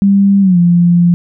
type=tone with pitch glide; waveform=sine; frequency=198.2 to 173.54 Hz; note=G3 to F3; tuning=+19 to -11 cents; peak=-5 dBFS; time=0.02-1.14 s; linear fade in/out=0 ms; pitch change=-230 cents; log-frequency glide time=0.41-0.58 s; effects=none